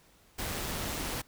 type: noise with amplitude modulation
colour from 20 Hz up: pink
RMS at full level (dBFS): -34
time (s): 0.38-1.22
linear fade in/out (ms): 10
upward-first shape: sine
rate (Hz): 156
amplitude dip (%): 30
effects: pink hiss -62 dBFS RMS until 1.27 s